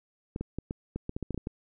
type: clicks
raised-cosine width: 3 ms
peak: -20 dBFS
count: 12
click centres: 0.361 / 0.41 / 0.586 / 0.709 / 0.96 / 1.094 / 1.165 / 1.227 / 1.307 / 1.345 / 1.377 / 1.471 s
effects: none